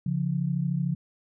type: tone pair together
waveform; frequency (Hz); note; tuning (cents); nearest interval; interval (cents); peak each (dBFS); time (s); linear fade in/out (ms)
sine; 140.73 / 174.1; C#3 / F3; +27 / -5; major third; 368; -27; 0.06-0.95; 5
effects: none